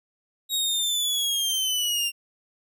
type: linear sweep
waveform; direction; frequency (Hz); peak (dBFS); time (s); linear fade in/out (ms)
sawtooth; down; 3804 to 2764; -20; 0.49-2.12; 50
effects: none